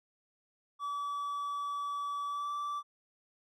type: tone with pitch glide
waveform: triangle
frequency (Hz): 1148 to 1163.4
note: D6 to D6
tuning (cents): -40 to -17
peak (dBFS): -32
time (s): 0.79-2.83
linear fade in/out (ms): 50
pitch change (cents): +23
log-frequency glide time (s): 2.27-2.53
effects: none